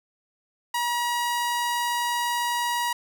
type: tone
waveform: sawtooth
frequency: 958 Hz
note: A#5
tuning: 47 cents sharp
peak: -20 dBFS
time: 0.74-2.93 s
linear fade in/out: 5 ms
effects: none